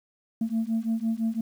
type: beating tone pair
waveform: sine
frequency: 222.4 / 228.3 Hz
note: A3 / A#3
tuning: +19 / -36 cents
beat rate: 5.9 Hz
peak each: -26 / -26 dBFS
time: 0.41-1.41 s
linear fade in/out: 5 ms
effects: tanh soft clip ceiling -20 dBFS + 9-bit